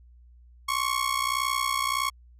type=ring-modulated tone; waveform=sawtooth; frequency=1100 Hz; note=C#6; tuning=14 cents flat; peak=-18 dBFS; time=0.68-2.1 s; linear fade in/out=10 ms; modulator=30.8 Hz; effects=added 60 Hz sine -50 dBFS peak until 2.39 s + resampled to 32000 Hz